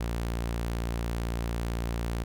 sawtooth tone, 57.9 Hz, A#1, 11 cents flat, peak -25 dBFS, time 0-2.24 s, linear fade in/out 10 ms, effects none

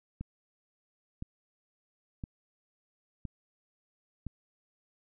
click train, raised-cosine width 5 ms, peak -25 dBFS, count 5, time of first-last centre 0.21-4.267 s, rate 0.986 Hz, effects none

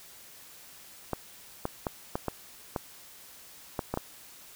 clicks, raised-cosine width 1 ms, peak -15 dBFS, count 9, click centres 1.133 / 1.654 / 1.868 / 2.155 / 2.283 / 2.762 / 3.792 / 3.94 / 3.974 s, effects white hiss -51 dBFS RMS until 4.55 s

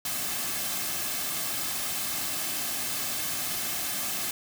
white noise with comb filter, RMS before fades -31 dBFS, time 0.05-4.31 s, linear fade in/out 2 ms, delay 2.1 ms, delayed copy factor -0.5, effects none

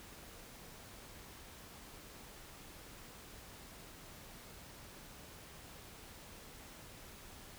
silence, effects pink hiss -54 dBFS RMS until 7.58 s

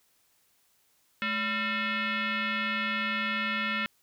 sine tone with frequency modulation, 215.7 Hz, A3, 34 cents flat, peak -27 dBFS, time 1.22-3.86 s, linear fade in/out 0 ms, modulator 790 Hz, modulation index 3.5, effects white hiss -68 dBFS RMS until 4.02 s

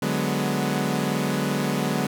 sawtooth chord, G# half-diminished seventh, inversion second, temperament equal, 146.83 / 185 / 207.7 / 246.9 Hz, D3 / F#3 / G#3 / B3, 0 / 0 / 0 / 0 cents, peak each -24 dBFS, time 0.02-2.07 s, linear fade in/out 5 ms, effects none

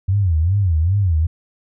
sine tone with vibrato, 89.3 Hz, F2, 39 cents sharp, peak -13 dBFS, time 0.08-1.27 s, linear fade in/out 10 ms, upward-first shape sine, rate 2.5 Hz, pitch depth 240 cents each way, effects none

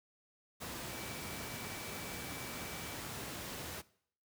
sine tone in noise, 2306 Hz, D7, 32 cents flat, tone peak -52 dBFS, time 0.88-2.95 s, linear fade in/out 20 ms, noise pink, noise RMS -43 dBFS, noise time 0.6-3.82 s, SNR -12 dB, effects noise-tail reverb RT60 0.6 s tail -20 dB re dry + high-pass 80 Hz 12 dB/octave

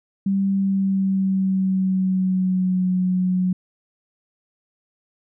sine tone with pitch glide, 195.5 to 183.46 Hz, G3 to F#3, -4 to -14 cents, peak -17 dBFS, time 0.26-3.53 s, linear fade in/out 5 ms, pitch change -110 cents, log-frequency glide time 0.51-2.89 s, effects none

